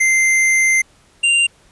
square tone pair in turn, 2084 / 2782 Hz, C7 / F7, -7 / -7 cents, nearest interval perfect fourth, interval 500 cents, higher second, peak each -12 dBFS, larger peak neither, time 0-0.82 / 1.23-1.47 s, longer first, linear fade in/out 10 ms, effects pink hiss -52 dBFS RMS until 1.71 s + resampled to 24000 Hz

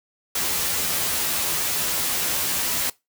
white noise with comb filter, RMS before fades -24 dBFS, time 0.35-2.9 s, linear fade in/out 5 ms, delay 12 ms, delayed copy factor +0.9, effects noise-tail reverb RT60 0.2 s tail -21 dB re dry

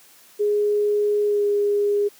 sine tone with pitch glide, 415.3 to 409.6 Hz, G#4 to G#4, 0 to -24 cents, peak -17 dBFS, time 0.39-2.09 s, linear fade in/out 20 ms, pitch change -24 cents, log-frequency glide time 1.25-1.45 s, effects white hiss -51 dBFS RMS until 2.19 s + high-pass 150 Hz 12 dB/octave

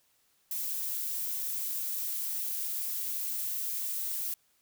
violet noise, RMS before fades -34 dBFS, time 0.51-4.34 s, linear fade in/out 2 ms, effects white hiss -70 dBFS RMS until 4.61 s

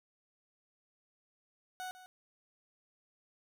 30% pulse tone with echo, 740 Hz, F#5, in tune, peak -37 dBFS, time 1.8-1.91 s, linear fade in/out 0 ms, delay 150 ms, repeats 1, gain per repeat -13 dB, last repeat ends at 2.06 s, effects none

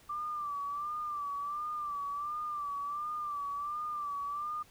sine tone with vibrato, 1174.7 Hz, D6, in tune, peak -34 dBFS, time 0.09-4.63 s, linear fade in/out 10 ms, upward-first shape sine, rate 1.4 Hz, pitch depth 62 cents each way, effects pink hiss -61 dBFS RMS until 4.7 s

